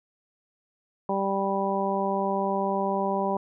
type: harmonic tone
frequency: 196 Hz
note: G3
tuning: in tune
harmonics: 1 / 2 / 3 / 4 / 5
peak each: -30 / -30 / -30 / -30 / -30 dBFS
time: 1.09-3.37 s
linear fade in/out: 2 ms
effects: none